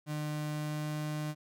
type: tone with pitch glide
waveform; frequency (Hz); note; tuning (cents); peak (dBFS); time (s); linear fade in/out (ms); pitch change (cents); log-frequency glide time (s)
35% pulse; 150.8 to 151.67; D3 to D#3; +46 to -44; -32; 0.06-1.35; 50; +10; 0.52-0.98
effects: none